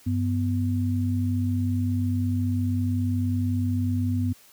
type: tone pair together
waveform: sine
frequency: 97.31 / 248.2 Hz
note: G2 / B3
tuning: -12 / +9 cents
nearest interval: octave + major third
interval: 1621 cents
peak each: -23 / -26 dBFS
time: 0.06-4.33 s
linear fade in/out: 10 ms
effects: white hiss -54 dBFS RMS until 4.52 s + high-pass 60 Hz 12 dB/octave